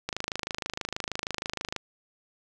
click train, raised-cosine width 0.2 ms, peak -13 dBFS, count 45, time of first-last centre 0.09-1.763 s, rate 26.3 Hz, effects none

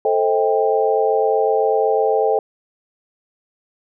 sine chord, A half-diminished seventh, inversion none, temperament just, 440 / 528 / 633.6 / 792 Hz, A4 / C5 / Eb5 / G5, 0 / +16 / +31 / +18 cents, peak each -17 / -21 / -22 / -20 dBFS, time 0.05-2.39 s, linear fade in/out 2 ms, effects none

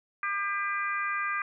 harmonic tone, 400 Hz, G4, 35 cents sharp, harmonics 3 / 4 / 5 / 6, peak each -31 / -33 / -35 / -37 dBFS, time 0.23-1.42 s, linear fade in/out 2 ms, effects none

